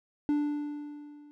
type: tone with level ramp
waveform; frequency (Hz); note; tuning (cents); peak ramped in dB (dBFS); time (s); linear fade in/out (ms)
triangle; 293.9; D4; +1; -21 to -48; 0.29-1.31; 0
effects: none